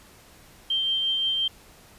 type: tone with tremolo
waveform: sine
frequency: 3147 Hz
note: G7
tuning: 6 cents sharp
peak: -21 dBFS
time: 0.7-1.48 s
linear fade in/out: 5 ms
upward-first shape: triangle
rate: 5.7 Hz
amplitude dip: 25%
effects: pink hiss -52 dBFS RMS until 1.98 s + resampled to 32000 Hz